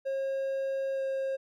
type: tone with pitch glide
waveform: triangle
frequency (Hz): 540 to 536.6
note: C#5 to C5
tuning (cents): -45 to +44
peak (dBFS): -27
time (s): 0.05-1.37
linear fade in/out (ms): 20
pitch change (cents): -11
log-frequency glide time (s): 0.94-1.02
effects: none